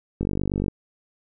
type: click train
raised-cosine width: 3 ms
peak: -12 dBFS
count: 24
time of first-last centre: 0.21-0.682 s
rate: 48.7 Hz
effects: none